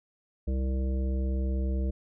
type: harmonic tone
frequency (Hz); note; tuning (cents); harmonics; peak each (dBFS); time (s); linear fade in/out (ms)
65.41; C2; 0; 1 / 3 / 5 / 7 / 9; -26 / -36 / -40 / -43 / -45; 0.47-1.91; 10
effects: none